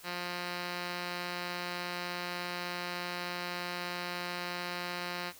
5% pulse tone with low-pass filter, 176.7 Hz, F3, 21 cents sharp, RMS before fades -38 dBFS, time 0.03-5.33 s, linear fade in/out 50 ms, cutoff 3800 Hz, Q 6.9, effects white hiss -54 dBFS RMS until 5.39 s

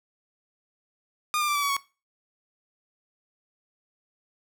sawtooth tone with pitch steps, 1217 / 1195.4 / 1174.2 / 1153.3 / 1132.9 / 1112.8 Hz, D#6 / D6 / D6 / D6 / C#6 / C#6, -39 / +30 / -1 / -32 / +37 / +6 cents, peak -20 dBFS, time 1.34-1.766 s, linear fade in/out 0 ms, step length 71 ms, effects noise-tail reverb RT60 0.3 s tail -19 dB re dry

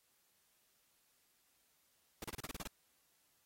pink noise bursts, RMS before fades -44 dBFS, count 9, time 2.22-2.674 s, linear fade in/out 2 ms, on 22 ms, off 32 ms, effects white hiss -75 dBFS RMS until 3.45 s + AAC 48 kbps

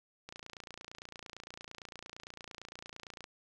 click train, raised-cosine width 0.2 ms, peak -28 dBFS, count 86, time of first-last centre 0.29-3.241 s, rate 28.8 Hz, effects none

